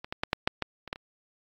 clicks, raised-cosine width 0.3 ms, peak -23 / -17 / -11 / -8 / -7 / -13 / -25 / -14 / -27 dBFS, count 9, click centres 0.045 / 0.125 / 0.235 / 0.331 / 0.475 / 0.623 / 0.877 / 0.929 / 0.959 s, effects AAC 64 kbps

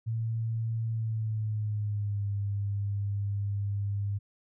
sine tone with pitch glide, 113.2 to 100.85 Hz, A2 to G2, +50 to +50 cents, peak -28 dBFS, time 0.06-4.19 s, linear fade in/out 20 ms, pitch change -200 cents, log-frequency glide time 0.87-2.27 s, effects none

